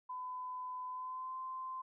sine tone with pitch glide, 1008 to 1036.9 Hz, B5 to C6, +35 to -16 cents, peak -40 dBFS, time 0.09-1.82 s, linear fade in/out 10 ms, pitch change +49 cents, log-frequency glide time 0.86-1.37 s, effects none

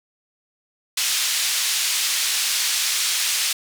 pink band-pass noise, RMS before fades -22 dBFS, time 0.97-3.53 s, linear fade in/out 5 ms, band 3000 to 10000 Hz, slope 12 dB/octave, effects none

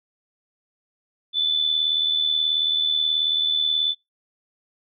sine tone with amplitude modulation, 3500 Hz, A7, 10 cents flat, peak -16 dBFS, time 1.33-3.95 s, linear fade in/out 50 ms, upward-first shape sine, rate 78.5 Hz, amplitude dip 55%, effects noise-tail reverb RT60 0.2 s tail -23 dB re dry

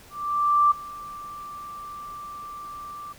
sine tone with ADSR envelope, 1174.7 Hz, D6, in tune, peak -14 dBFS, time 0.1-3.13 s, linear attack 610 ms, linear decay 12 ms, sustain -21 dB, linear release 10 ms, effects pink hiss -50 dBFS RMS until 3.18 s

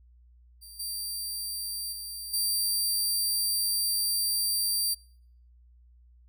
15% pulse tone with level steps, 4699 Hz, D8, in tune, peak -39 / -26 / -30 / -19 dBFS, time 0.61-4.95 s, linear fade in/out 20 ms, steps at 0.79 / 1.92 / 2.33 s, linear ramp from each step 10 ms, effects noise-tail reverb RT60 0.6 s tail -24 dB re dry + added 60 Hz sine -54 dBFS peak until 6.28 s

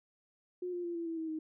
sine tone with pitch steps, 360 / 352 / 344.1 / 336.5 / 329 / 321.7 / 314.5 Hz, F#4 / F4 / F4 / E4 / E4 / E4 / D#4, -47 / +14 / -26 / +36 / -3 / -42 / +19 cents, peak -35 dBFS, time 0.62-1.39 s, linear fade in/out 5 ms, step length 110 ms, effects none

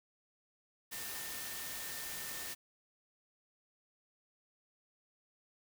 sine tone in noise, 1806 Hz, A6, 45 cents sharp, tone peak -51 dBFS, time 0.91-2.55 s, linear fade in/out 20 ms, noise white, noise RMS -43 dBFS, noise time 0.91-2.55 s, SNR -11 dB, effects none

